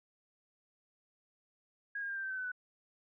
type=tone with pitch steps; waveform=sine; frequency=1642 / 1619.4 / 1597.1 / 1575.1 / 1553.4 / 1532 / 1510.9 / 1490.1 Hz; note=G#6 / G#6 / G6 / G6 / G6 / G6 / F#6 / F#6; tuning=-20 / -44 / +32 / +8 / -16 / -40 / +36 / +12 cents; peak=-36 dBFS; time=1.95-2.518 s; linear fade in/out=5 ms; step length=71 ms; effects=none